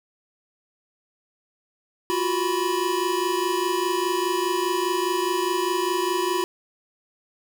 square tone cluster, 348.3 / 373.2 / 986 Hz, F4 / F#4 / B5, -5 / +15 / -3 cents, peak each -27 dBFS, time 2.1-6.44 s, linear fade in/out 0 ms, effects none

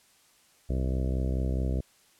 harmonic tone, 64.7 Hz, C2, 19 cents flat, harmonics 1 / 2 / 3 / 4 / 5 / 6 / 7 / 8 / 9 / 10, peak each -27 / -33 / -37 / -39 / -41 / -43 / -44 / -45 / -46 / -47 dBFS, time 0.69-1.81 s, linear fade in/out 10 ms, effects white hiss -62 dBFS RMS until 2.19 s + low-pass 11000 Hz 12 dB/octave

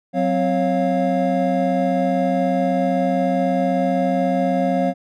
triangle tone cluster, 185 / 261.1 / 550 / 701 Hz, F#3 / C4 / C#5 / F5, 0 / -3 / -14 / +6 cents, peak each -20 dBFS, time 0.13-4.94 s, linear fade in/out 50 ms, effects none

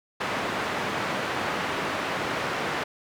white band-pass noise, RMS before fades -29 dBFS, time 0.2-2.84 s, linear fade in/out 10 ms, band 120 to 1700 Hz, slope 12 dB/octave, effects none

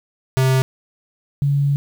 square / sine tone pair in turn, 131.3 / 141.6 Hz, C3 / C#3, +6 / +37 cents, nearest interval minor second, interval 131 cents, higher second, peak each -14 dBFS, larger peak neither, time 0.37-0.62 / 1.42-1.76 s, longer second, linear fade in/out 0 ms, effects 8-bit

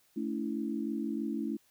sine chord, A major, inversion none, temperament equal with one note detuned, 220 / 283.3 / 329.6 Hz, A3 / C#4 / E4, 0 / +38 / 0 cents, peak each -35 / -36 / -37 dBFS, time 0.16-1.57 s, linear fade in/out 10 ms, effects white hiss -68 dBFS RMS until 1.7 s

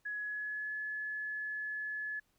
sine tone with pitch glide, 1683 to 1711.4 Hz, G#6 to A6, +23 to -48 cents, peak -36 dBFS, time 0.05-2.2 s, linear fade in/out 10 ms, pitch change +29 cents, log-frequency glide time 0.16-0.74 s, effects pink hiss -75 dBFS RMS until 2.38 s

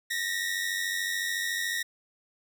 sawtooth tone pair together, 1831 / 1924.8 Hz, A#6 / B6, -32 / -45 cents, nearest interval minor second, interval 87 cents, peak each -28 dBFS, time 0.1-1.83 s, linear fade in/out 10 ms, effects none

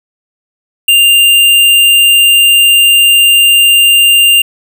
square tone, 2794 Hz, F7, in tune, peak -4 dBFS, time 0.88-4.42 s, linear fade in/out 5 ms, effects none

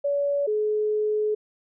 sine tone pair in turn, 569 / 425.4 Hz, C#5 / G#4, +45 / +42 cents, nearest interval perfect fourth, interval 503 cents, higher first, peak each -21 dBFS, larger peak neither, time 0.04-0.47 / 0.47-1.35 s, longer second, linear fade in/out 10 ms, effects none

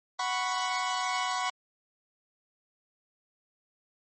sawtooth chord, F# suspended fourth, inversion none, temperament equal, 740 / 987.8 / 1108.7 Hz, F#5 / B5 / C#6, 0 / 0 / 0 cents, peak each -29 dBFS, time 0.19-1.5 s, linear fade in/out 5 ms, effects low-pass 9000 Hz 12 dB/octave + MP3 32 kbps

